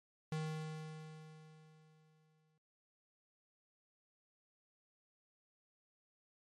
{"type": "tone with exponential decay", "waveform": "square", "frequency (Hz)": 156.4, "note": "D#3", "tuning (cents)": 9, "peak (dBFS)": -37, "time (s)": [0.32, 2.58], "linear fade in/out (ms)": 2, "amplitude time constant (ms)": 490, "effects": ["low-pass 8000 Hz 12 dB/octave", "MP3 64 kbps"]}